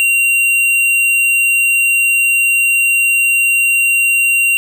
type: tone with tanh clipping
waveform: sine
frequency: 2759 Hz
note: F7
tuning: 22 cents flat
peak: -11 dBFS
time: 0-4.57 s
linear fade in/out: 0 ms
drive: 16 dB
effects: none